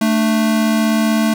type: tone pair together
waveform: square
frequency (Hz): 220.5 / 296.4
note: A3 / D4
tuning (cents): +4 / +16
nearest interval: perfect fourth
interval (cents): 512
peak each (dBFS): -14 / -21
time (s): 0.01-1.34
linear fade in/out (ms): 5
effects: none